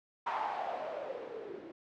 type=noise with low-pass filter sweep; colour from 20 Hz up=violet; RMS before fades=-39 dBFS; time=0.26-1.72 s; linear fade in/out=10 ms; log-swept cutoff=970 to 340 Hz; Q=6.1; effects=low-pass 3000 Hz 12 dB/octave